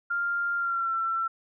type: tone with pitch glide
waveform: sine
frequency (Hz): 1396.9 to 1345.4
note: F6 to E6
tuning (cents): 0 to +35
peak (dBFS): -25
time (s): 0.1-1.28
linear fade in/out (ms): 10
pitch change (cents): -65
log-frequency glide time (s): 0.56-0.94
effects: none